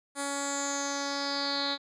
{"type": "tone with low-pass filter sweep", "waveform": "10% pulse", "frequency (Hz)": 281, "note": "C#4", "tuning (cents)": 24, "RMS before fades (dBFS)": -32, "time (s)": [0.15, 1.78], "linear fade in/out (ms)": 50, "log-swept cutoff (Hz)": [9100, 3900], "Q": 7.5, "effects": []}